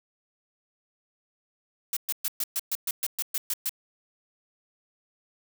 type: noise bursts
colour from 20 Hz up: blue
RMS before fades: -28 dBFS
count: 12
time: 1.93-3.694 s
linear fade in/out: 2 ms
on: 37 ms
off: 120 ms
effects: none